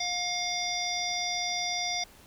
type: harmonic tone with a mistuned harmonic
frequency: 712 Hz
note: F5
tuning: 33 cents sharp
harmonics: 1 / 3 / 5 / 7 / 8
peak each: -35 / -35 / -35 / -35 / -35 dBFS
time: 0-2.04 s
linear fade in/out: 5 ms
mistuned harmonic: 7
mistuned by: -36 cents
effects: pink hiss -55 dBFS RMS until 2.26 s